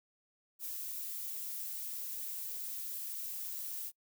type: noise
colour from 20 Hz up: violet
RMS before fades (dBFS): -41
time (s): 0.59-3.92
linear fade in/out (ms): 50
effects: noise-tail reverb RT60 0.1 s tail -24 dB re dry